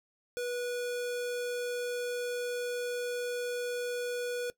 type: tone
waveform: square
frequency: 487.9 Hz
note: B4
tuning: 21 cents flat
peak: -33 dBFS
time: 0.37-4.5 s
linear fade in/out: 0 ms
effects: noise-tail reverb RT60 0.1 s tail -19 dB re dry